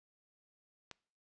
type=click; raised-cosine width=0.2 ms; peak=-28 dBFS; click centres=0.913 s; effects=noise-tail reverb RT60 0.5 s tail -24 dB re dry + resampled to 22050 Hz